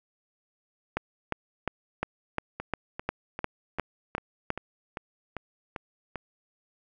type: two click trains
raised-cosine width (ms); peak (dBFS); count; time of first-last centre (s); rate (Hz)
0.5; -19 / -12; 10 / 11; 2.6-6.157 / 0.97-4.504; 2.53 / 2.83
effects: none